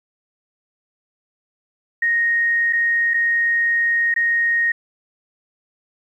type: tone with dropouts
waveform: sine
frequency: 1864.7 Hz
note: A#6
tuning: in tune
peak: -15 dBFS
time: 2.02-4.72 s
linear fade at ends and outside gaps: 5 ms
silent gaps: 2.727-2.731 / 3.137-3.141 / 4.141-4.161 s
effects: 9-bit